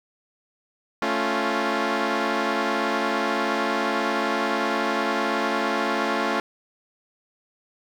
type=chord; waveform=10% pulse; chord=A augmented; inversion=none; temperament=equal; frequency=220 / 277.2 / 349.2 Hz; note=A3 / C#4 / E#4; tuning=0 / 0 / 0 cents; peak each=-18 dBFS; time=1.02-6.4 s; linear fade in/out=2 ms; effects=low-pass 4000 Hz 12 dB/octave + 8-bit